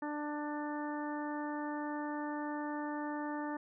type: harmonic tone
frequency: 296.4 Hz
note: D4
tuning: 16 cents sharp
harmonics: 1 / 2 / 3 / 4 / 5 / 6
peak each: -38 / -45 / -42 / -48 / -51 / -48 dBFS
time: 0.02-3.57 s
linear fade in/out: 5 ms
effects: none

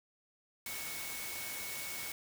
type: tone in noise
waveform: sine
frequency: 2217 Hz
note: C#7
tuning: in tune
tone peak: -46 dBFS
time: 0.66-2.12 s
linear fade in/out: 2 ms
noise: white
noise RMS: -42 dBFS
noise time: 0.66-2.12 s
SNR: -7 dB
effects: none

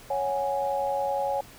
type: chord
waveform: sine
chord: C# suspended fourth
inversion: none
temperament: equal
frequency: 554.4 / 740 / 830.6 Hz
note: C#5 / F#5 / G#5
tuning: 0 / 0 / 0 cents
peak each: -28 / -33 / -28 dBFS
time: 0.1-1.41 s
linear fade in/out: 5 ms
effects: pink hiss -49 dBFS RMS until 1.58 s

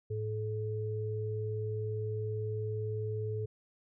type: tone pair together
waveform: sine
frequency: 107.55 / 430.2 Hz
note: A2 / A4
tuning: -39 / -39 cents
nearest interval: 2 octaves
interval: 2400 cents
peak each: -34 / -37 dBFS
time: 0.1-3.46 s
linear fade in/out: 10 ms
effects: none

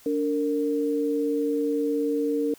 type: tone pair together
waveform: sine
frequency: 289.3 / 459.3 Hz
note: D4 / A#4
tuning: -26 / -26 cents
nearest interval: minor sixth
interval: 800 cents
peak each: -25 dBFS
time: 0.06-2.54 s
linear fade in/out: 2 ms
effects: white hiss -53 dBFS RMS until 2.58 s

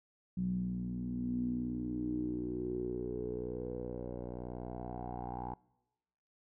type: tone with low-pass filter sweep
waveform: 10% pulse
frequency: 61 Hz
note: B1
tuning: 21 cents flat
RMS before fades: -38 dBFS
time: 0.37-5.54 s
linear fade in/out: 5 ms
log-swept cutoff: 180 to 840 Hz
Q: 8.3
effects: noise-tail reverb RT60 1.0 s tail -24 dB re dry

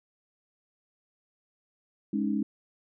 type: chord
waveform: sine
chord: Ab suspended fourth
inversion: none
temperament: equal with one note detuned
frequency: 208.4 / 277.2 / 311.1 Hz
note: Ab3 / Db4 / Eb4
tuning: +6 / 0 / 0 cents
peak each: -28 / -31 / -32 dBFS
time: 2.13-2.43 s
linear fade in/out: 5 ms
effects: none

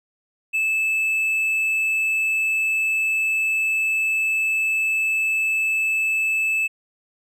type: tone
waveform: triangle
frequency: 2620 Hz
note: E7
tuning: 11 cents flat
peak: -17 dBFS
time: 0.53-6.68 s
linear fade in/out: 20 ms
effects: none

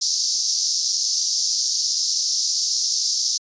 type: band-pass noise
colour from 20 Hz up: pink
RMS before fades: -22 dBFS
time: 0.01-3.38 s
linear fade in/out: 10 ms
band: 4800 to 6200 Hz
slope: 48 dB/octave
effects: resampled to 16000 Hz

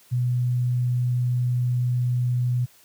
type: tone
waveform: sine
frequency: 123.47 Hz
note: B2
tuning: in tune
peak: -19 dBFS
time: 0.11-2.66 s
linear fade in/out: 20 ms
effects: white hiss -55 dBFS RMS until 2.84 s + high-pass 80 Hz 12 dB/octave

